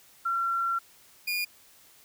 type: tone pair in turn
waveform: sine / 30% pulse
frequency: 1364 / 2430 Hz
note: F6 / D#7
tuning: -41 / -42 cents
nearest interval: minor seventh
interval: 999 cents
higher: second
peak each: -25 dBFS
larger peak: neither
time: 0.25-0.79 / 1.27-1.45 s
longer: first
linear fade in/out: 10 ms
effects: white hiss -57 dBFS RMS until 2.04 s